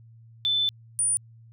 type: tone pair in turn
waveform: sine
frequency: 3520 / 9397 Hz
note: A7 / D9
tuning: 0 / 0 cents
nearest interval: octave + perfect fourth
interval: 1700 cents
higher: second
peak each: -21 dBFS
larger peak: neither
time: 0.45-0.69 / 0.99-1.17 s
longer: first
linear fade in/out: 0 ms
effects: added 114 Hz sine -48 dBFS peak until 1.52 s